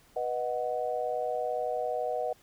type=chord; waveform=sine; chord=B major; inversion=none; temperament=equal with one note detuned; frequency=490.5 / 622.3 / 740 Hz; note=B4 / D#5 / F#5; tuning=-12 / 0 / 0 cents; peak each=-33 dBFS; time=0.16-2.33 s; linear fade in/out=5 ms; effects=pink hiss -61 dBFS RMS until 2.42 s